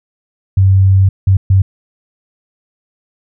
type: tone bursts at uneven times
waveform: sine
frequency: 96 Hz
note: G2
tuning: 36 cents flat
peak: -5 dBFS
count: 3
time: 0.57-1.09 / 1.27-1.37 / 1.5-1.62 s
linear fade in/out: 5 ms
effects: none

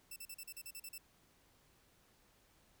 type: tone bursts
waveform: 5% pulse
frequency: 2655 Hz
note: E7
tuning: 12 cents sharp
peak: -37 dBFS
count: 10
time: 0.11-0.981 s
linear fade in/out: 5 ms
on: 52 ms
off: 39 ms
effects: pink hiss -70 dBFS RMS until 2.8 s

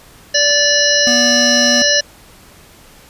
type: harmonic tone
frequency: 582 Hz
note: D5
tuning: 16 cents flat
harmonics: 1 / 3 / 5 / 7 / 9 / 10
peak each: -17 / -16 / -20 / -18 / -16 / -18 dBFS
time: 0.34-2.01 s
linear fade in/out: 10 ms
type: clicks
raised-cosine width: 0.5 ms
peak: -22 dBFS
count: 2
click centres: 0.498 / 0.507 s
type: tone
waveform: square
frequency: 241.9 Hz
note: B3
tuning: 36 cents flat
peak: -18 dBFS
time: 1.07-1.82 s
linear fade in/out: 0 ms
effects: pink hiss -43 dBFS RMS until 3.09 s + resampled to 32000 Hz

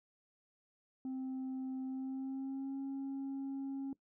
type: tone with pitch glide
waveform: sine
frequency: 261.5 to 272.3 Hz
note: C4 to C#4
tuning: -1 to -31 cents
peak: -35 dBFS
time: 1.05-3.93 s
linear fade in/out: 2 ms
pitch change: +70 cents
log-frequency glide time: 1.84-2.78 s
effects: noise-tail reverb RT60 0.1 s tail -20 dB re dry + tanh soft clip ceiling -37 dBFS

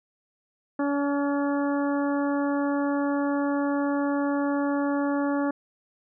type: harmonic tone with a mistuned harmonic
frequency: 284.3 Hz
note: C#4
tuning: 44 cents sharp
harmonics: 1 / 2 / 3 / 4 / 5 / 6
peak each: -24 / -30 / -34 / -36 / -38 / -40 dBFS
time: 0.79-5.51 s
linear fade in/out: 5 ms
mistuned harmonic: 5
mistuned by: -16 cents
effects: none

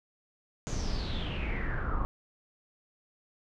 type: noise with low-pass filter sweep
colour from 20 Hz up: brown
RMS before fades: -32 dBFS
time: 0.67-2.05 s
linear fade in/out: 0 ms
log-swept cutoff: 6900 to 1100 Hz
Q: 7.4
effects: none

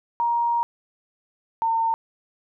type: tone pair in turn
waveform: sine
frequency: 941 / 907.9 Hz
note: A#5 / A#5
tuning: +16 / -46 cents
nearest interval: minor second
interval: 62 cents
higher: first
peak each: -19 dBFS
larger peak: neither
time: 0.2-0.63 / 1.62-1.94 s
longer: first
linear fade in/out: 0 ms
effects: none

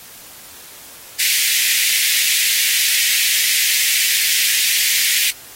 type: high-pass noise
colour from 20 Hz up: pink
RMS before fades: -17 dBFS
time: 1.19-5.31 s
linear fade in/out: 10 ms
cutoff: 1900 Hz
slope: 48 dB/octave
effects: white hiss -39 dBFS RMS until 5.55 s + AAC 48 kbps

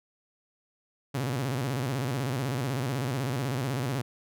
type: tone with vibrato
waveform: sawtooth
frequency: 130 Hz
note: C3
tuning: 11 cents flat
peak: -24 dBFS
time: 1.14-4.02 s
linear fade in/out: 10 ms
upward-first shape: square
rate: 16 Hz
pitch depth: 130 cents each way
effects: none

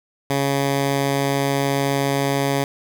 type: tone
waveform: 10% pulse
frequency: 139 Hz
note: C#3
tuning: 5 cents sharp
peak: -10 dBFS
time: 0.3-2.64 s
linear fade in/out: 2 ms
effects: none

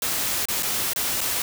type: noise with dropouts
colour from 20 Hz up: white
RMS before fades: -25 dBFS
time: 0.02-1.42 s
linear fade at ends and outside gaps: 2 ms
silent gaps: 0.455-0.485 / 0.625-0.63 / 0.934-0.96 / 1.208-1.212 s
effects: none

